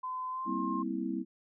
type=tone with pitch glide; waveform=sine; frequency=1022 to 1062.9 Hz; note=C6 to C6; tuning=-41 to +27 cents; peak=-34 dBFS; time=0.03-0.83 s; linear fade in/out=10 ms; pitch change=+68 cents; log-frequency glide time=0.3-0.52 s
type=chord; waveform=sine; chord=C dominant seventh; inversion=second; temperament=just; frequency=196.22 / 235.5 / 261.6 / 327 Hz; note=G3 / Bb3 / C4 / E4; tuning=+2 / +18 / 0 / -14 cents; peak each=-38 / -38 / -37 / -36 dBFS; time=0.45-1.25 s; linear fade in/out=50 ms
effects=none